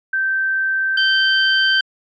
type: tone pair in turn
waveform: sine / 25% pulse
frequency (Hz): 1556 / 1556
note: G6 / G6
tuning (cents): -13 / -13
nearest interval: unison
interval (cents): 0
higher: neither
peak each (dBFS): -16 / -9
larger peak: second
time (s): 0.13-0.97 / 0.97-1.81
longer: neither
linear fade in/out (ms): 5
effects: resampled to 16000 Hz